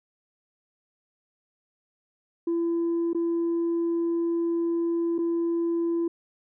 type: tone with dropouts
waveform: sine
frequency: 337.3 Hz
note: E4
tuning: 40 cents sharp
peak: -21 dBFS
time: 2.47-6.08 s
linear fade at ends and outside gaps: 5 ms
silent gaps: 3.132-3.147 / 5.182-5.187 s
effects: tanh soft clip ceiling -21 dBFS